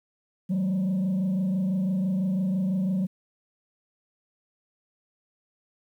sine tone with frequency modulation, 188 Hz, F#3, 28 cents sharp, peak -20 dBFS, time 0.49-3.07 s, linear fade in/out 20 ms, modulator 26 Hz, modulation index 0.49, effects tanh soft clip ceiling -22 dBFS + 10-bit

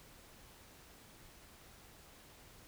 silence, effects pink hiss -59 dBFS RMS until 2.67 s

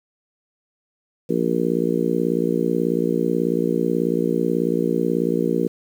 harmonic tone, 58.27 Hz, A#1, in tune, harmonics 3 / 4 / 5 / 6 / 7 / 8, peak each -25 / -25 / -25 / -25 / -25 / -25 dBFS, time 1.29-5.68 s, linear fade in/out 10 ms, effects 8-bit

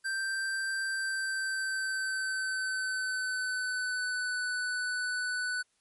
square tone with pitch glide, 1568 to 1492 Hz, G6 to F#6, 0 to +14 cents, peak -31 dBFS, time 0.04-5.63 s, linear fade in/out 20 ms, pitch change -86 cents, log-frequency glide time 0.84-4.42 s, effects white hiss -73 dBFS RMS until 5.8 s + MP3 48 kbps

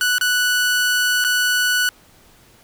sawtooth tone with dropouts, 1480 Hz, F#6, in tune, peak -12 dBFS, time 0.01-1.89 s, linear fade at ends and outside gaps 1 ms, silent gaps 0.183-0.211 / 1.241-1.247 s, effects pink hiss -51 dBFS RMS until 2.63 s

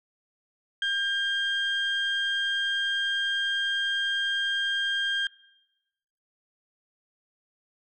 sine tone pair together, 1600 / 3205 Hz, G6 / G7, +35 / +38 cents, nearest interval octave, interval 1203 cents, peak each -26 / -26 dBFS, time 0.82-5.27 s, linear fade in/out 2 ms, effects noise-tail reverb RT60 1.0 s tail -21 dB re dry + tanh soft clip ceiling -19 dBFS

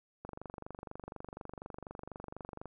click train, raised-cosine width 1 ms, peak -29 dBFS, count 59, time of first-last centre 0.25-2.657 s, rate 24.1 Hz, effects none

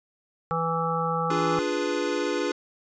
harmonic tone, 164.81 Hz, E3, in tune, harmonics 1 / 3 / 5 / 7 / 8, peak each -30 / -30 / -30 / -30 / -30 dBFS, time 0.51-1.59 s, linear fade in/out 0 ms
square chord, D diminished seventh, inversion none, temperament equal, 293.7 / 349.2 / 415.3 / 493.9 Hz, D4 / F4 / Ab4 / Cb5, 0 / 0 / 0 / 0 cents, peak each -31 dBFS, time 1.3-2.52 s, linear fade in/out 5 ms
effects resampled to 16000 Hz

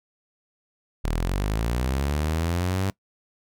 sawtooth linear sweep, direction up, 37.1 to 98.1 Hz, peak -19 dBFS, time 1.04-2.9 s, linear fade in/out 0 ms, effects noise-tail reverb RT60 0.1 s tail -23 dB re dry

